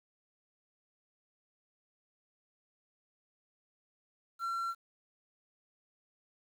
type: tone with quantisation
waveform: triangle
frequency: 1360 Hz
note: F6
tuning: 46 cents flat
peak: -31 dBFS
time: 4.39-4.75 s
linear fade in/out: 50 ms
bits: 10
effects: none